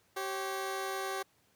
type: tone pair together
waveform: 15% pulse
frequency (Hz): 386.1 / 543.7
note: G4 / C#5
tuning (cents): -26 / -34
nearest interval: tritone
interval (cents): 592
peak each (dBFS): -29 / -35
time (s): 0.16-1.23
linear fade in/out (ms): 10
effects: pink hiss -69 dBFS RMS until 1.55 s + high-pass 100 Hz 12 dB/octave